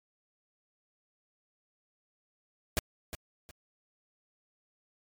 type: noise with echo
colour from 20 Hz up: pink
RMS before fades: -28 dBFS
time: 2.77-2.79 s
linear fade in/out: 0 ms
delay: 360 ms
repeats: 2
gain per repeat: -11 dB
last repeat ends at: 3.51 s
effects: MP3 96 kbps